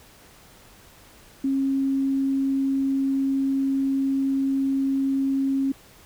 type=tone; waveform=sine; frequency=271 Hz; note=C#4; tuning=39 cents flat; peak=-20 dBFS; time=1.44-5.72 s; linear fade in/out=5 ms; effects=pink hiss -51 dBFS RMS until 6.05 s